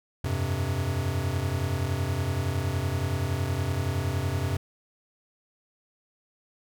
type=chord; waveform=square; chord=F suspended second; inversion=none; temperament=equal; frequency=87.31 / 98 / 130.81 Hz; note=F2 / G2 / C3; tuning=0 / 0 / 0 cents; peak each=-31 dBFS; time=0.24-4.57 s; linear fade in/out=5 ms; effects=none